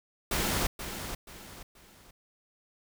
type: noise with echo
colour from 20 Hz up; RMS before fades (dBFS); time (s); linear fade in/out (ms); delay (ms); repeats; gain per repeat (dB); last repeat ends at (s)
pink; -29; 0.31-0.67; 5; 480; 3; -9; 2.11
effects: none